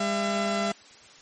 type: tone pair together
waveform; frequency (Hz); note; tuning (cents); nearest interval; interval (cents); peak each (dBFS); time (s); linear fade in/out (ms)
sawtooth; 201.9 / 675; G#3 / E5; -49 / +41; octave + major sixth; 2090; -24 / -23; 0-0.72; 5
effects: white hiss -51 dBFS RMS until 1.21 s + MP3 32 kbps